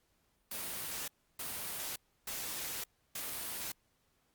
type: noise bursts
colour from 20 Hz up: white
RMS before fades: -40 dBFS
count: 4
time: 0.51-3.72 s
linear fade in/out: 5 ms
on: 570 ms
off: 310 ms
effects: pink hiss -75 dBFS RMS until 4.34 s + Opus 48 kbps